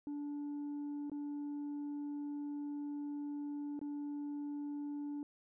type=tone with dropouts; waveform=sine; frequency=290.4 Hz; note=D4; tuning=19 cents flat; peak=-36 dBFS; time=0.07-5.23 s; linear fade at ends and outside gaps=1 ms; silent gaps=1.098-1.117 / 3.792-3.814 s; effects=tanh soft clip ceiling -38 dBFS